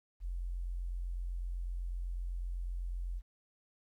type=tone; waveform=sine; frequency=43.98 Hz; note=F1; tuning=13 cents sharp; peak=-35 dBFS; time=0.2-3.22 s; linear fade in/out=50 ms; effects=12-bit